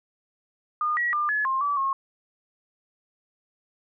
sine tone with pitch steps, 1218 / 1919 / 1199 / 1706 / 1061 / 1152 / 1083 Hz, D#6 / A#6 / D6 / G#6 / C6 / D6 / C#6, -37 / +50 / +36 / +46 / +24 / -34 / -41 cents, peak -22 dBFS, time 0.81-1.93 s, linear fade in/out 2 ms, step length 160 ms, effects none

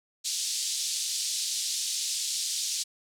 pink band-pass noise, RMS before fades -31 dBFS, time 0.24-2.84 s, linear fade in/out 20 ms, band 3900 to 9000 Hz, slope 24 dB/octave, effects none

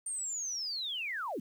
sine linear sweep, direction down, 8870 to 174.9 Hz, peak -34 dBFS, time 0.06-1.4 s, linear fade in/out 5 ms, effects 10-bit

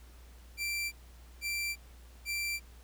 sawtooth tone bursts, 2351 Hz, D7, 1 cent sharp, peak -29 dBFS, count 3, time 0.57-2.6 s, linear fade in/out 50 ms, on 350 ms, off 490 ms, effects added 60 Hz sine -51 dBFS peak until 2.83 s + pink hiss -61 dBFS RMS until 2.83 s

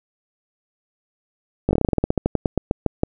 slowing click train, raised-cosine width 2 ms, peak -4 dBFS, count 20, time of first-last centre 1.69-3.034 s, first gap 19 ms, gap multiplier 1.13, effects none

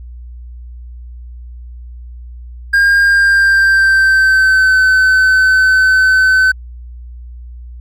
triangle tone with pitch glide, 1611 to 1522.3 Hz, G6 to F#6, +47 to +49 cents, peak -5 dBFS, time 2.73-6.52 s, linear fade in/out 10 ms, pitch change -98 cents, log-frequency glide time 3.01-4.77 s, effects added 60 Hz sine -28 dBFS peak until 7.8 s

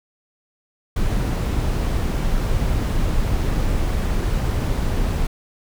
brown noise, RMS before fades -20 dBFS, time 0.96-5.27 s, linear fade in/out 5 ms, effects none

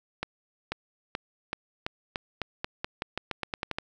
accelerating click train, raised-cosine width 0.3 ms, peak -14 dBFS, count 17, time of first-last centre 0.23-3.785 s, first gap 490 ms, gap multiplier 0.88, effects none

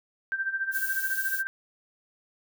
sine tone with tremolo, 1568 Hz, G6, in tune, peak -24 dBFS, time 0.32-1.47 s, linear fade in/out 0 ms, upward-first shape sine, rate 14 Hz, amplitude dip 75%
violet noise, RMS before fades -34 dBFS, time 0.71-1.43 s, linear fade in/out 50 ms
effects none

